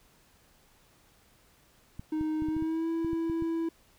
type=clicks; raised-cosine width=5 ms; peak=-27 dBFS; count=10; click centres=1.995 / 2.211 / 2.422 / 2.486 / 2.566 / 2.624 / 3.047 / 3.132 / 3.298 / 3.423 s
type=tone with pitch glide; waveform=triangle; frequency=311.1 to 329.6 Hz; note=D#4 to E4; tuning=0 to 0 cents; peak=-26 dBFS; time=2.12-3.69 s; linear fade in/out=5 ms; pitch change=+100 cents; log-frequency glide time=2.46-2.89 s
effects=pink hiss -63 dBFS RMS until 3.98 s